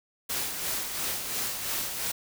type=noise with tremolo; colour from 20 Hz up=white; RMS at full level=-30 dBFS; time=0.29-2.12 s; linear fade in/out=10 ms; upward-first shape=sine; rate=2.9 Hz; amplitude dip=45%; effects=none

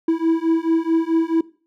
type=beating tone pair; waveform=triangle; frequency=325.1 / 329.7 Hz; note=E4 / E4; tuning=-24 / 0 cents; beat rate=4.6 Hz; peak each=-17 dBFS; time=0.08-1.41 s; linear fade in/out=5 ms; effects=noise-tail reverb RT60 0.4 s tail -20 dB re dry

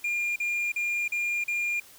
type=tone bursts; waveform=triangle; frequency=2408 Hz; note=D7; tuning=43 cents sharp; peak=-24 dBFS; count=5; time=0.04-1.8 s; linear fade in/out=5 ms; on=320 ms; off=40 ms; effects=white hiss -52 dBFS RMS until 1.98 s

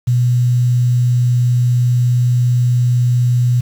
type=tone with quantisation; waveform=sine; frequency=122.7 Hz; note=B2; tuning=11 cents flat; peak=-10 dBFS; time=0.07-3.61 s; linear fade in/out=10 ms; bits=6; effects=none

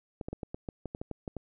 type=clicks; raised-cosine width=2 ms; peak=-23 dBFS; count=12; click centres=0.212 / 0.285 / 0.33 / 0.432 / 0.545 / 0.688 / 0.857 / 0.949 / 1.015 / 1.113 / 1.278 / 1.367 s; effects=none

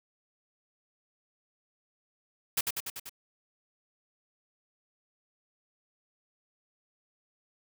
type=noise with echo; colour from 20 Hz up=white; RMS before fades=-28 dBFS; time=2.57-2.61 s; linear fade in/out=5 ms; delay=97 ms; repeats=5; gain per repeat=-3 dB; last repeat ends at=3.095 s; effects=none

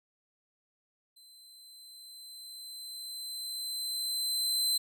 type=tone with level ramp; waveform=sawtooth; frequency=4067 Hz; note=C8; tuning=50 cents flat; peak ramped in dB=-52 to -23 dBFS; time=1.16-4.78 s; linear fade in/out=10 ms; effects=none

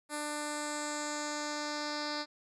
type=tone with low-pass filter sweep; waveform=10% pulse; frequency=297.3 Hz; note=D4; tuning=21 cents sharp; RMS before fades=-37 dBFS; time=0.09-2.26 s; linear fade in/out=50 ms; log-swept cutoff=10000 to 4900 Hz; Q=3.8; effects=none

